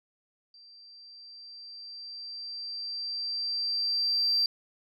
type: tone with level ramp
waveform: sine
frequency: 4699 Hz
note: D8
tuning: in tune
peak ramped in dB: -51 to -21 dBFS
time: 0.54-4.46 s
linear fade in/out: 2 ms
effects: tanh soft clip ceiling -18 dBFS